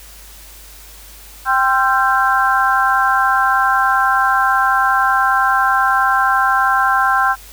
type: harmonic tone with a mistuned harmonic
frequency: 261.6 Hz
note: C4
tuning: in tune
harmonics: 3 / 4 / 5 / 6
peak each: -17 / -17 / -17 / -17 dBFS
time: 1.45-7.36 s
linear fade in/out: 50 ms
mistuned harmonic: 5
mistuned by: +58 cents
effects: added 50 Hz sine -40 dBFS peak until 7.52 s + white hiss -40 dBFS RMS until 7.52 s